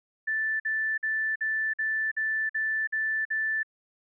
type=tone bursts; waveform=sine; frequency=1760 Hz; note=A6; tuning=in tune; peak=-25 dBFS; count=9; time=0.27-3.632 s; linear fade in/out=10 ms; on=330 ms; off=49 ms; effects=none